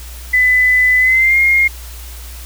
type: tone with pitch glide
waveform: sine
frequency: 2003 to 2134 Hz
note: B6 to C7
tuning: +24 to +34 cents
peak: -8 dBFS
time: 0.33-1.68 s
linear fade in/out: 10 ms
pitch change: +110 cents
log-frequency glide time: 0.99-1.38 s
effects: added 60 Hz sine -29 dBFS peak until 2.45 s + white hiss -36 dBFS RMS until 2.45 s